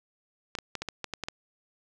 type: clicks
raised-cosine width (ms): 0.2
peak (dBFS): -16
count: 9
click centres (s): 0.552 / 0.587 / 0.753 / 0.82 / 0.887 / 1.043 / 1.137 / 1.237 / 1.285
effects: none